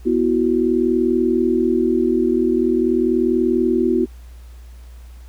sine chord, B suspended fourth, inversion none, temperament equal with one note detuned, 245.5 / 329.6 / 370 Hz, B3 / E4 / F#4, -10 / 0 / 0 cents, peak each -19 / -19 / -18 dBFS, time 0.05-4.06 s, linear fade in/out 20 ms, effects added 60 Hz sine -36 dBFS peak until 5.28 s + pink hiss -53 dBFS RMS until 5.28 s

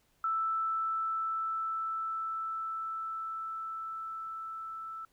sine tone with level ramp, 1321 Hz, E6, 3 cents sharp, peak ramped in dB -28 to -39 dBFS, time 0.24-5.05 s, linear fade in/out 2 ms, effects pink hiss -71 dBFS RMS until 5.12 s

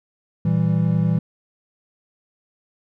triangle chord, E diminished, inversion second, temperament equal, 116.54 / 164.81 / 196 Hz, Bb2 / E3 / G3, 0 / 0 / 0 cents, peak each -20 / -16 / -22 dBFS, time 0.45-1.19 s, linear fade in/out 5 ms, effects none

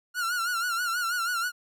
45% pulse tone with vibrato, 1408 Hz, F6, 14 cents sharp, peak -26 dBFS, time 0.14-1.52 s, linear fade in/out 50 ms, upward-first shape sine, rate 6.2 Hz, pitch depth 85 cents each way, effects none

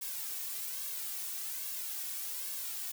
blue noise with flanger, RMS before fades -39 dBFS, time 0.01-2.92 s, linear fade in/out 10 ms, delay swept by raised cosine 1.8 to 2.74 ms, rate 1.2 Hz, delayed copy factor +0.75, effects none

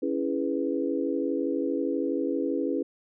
sine chord, C# minor seventh, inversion none, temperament equal, 277.2 / 329.6 / 415.3 / 493.9 Hz, C#4 / E4 / G#4 / B4, 0 / 0 / 0 / 0 cents, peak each -29 / -30 / -32 / -32 dBFS, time 0.02-2.83 s, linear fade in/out 10 ms, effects none

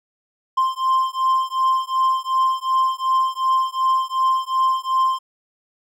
triangle beating tone pair, 1046.5 / 1049.2 Hz, C6 / C6, 0 / +4 cents, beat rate 2.7 Hz, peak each -18 dBFS, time 0.57-5.19 s, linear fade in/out 10 ms, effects none

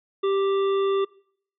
harmonic tone, 392 Hz, G4, in tune, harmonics 1 / 3 / 5 / 7 / 9, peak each -20 / -30 / -45 / -44 / -39 dBFS, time 0.23-1.05 s, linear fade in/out 10 ms, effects noise-tail reverb RT60 0.6 s tail -23 dB re dry

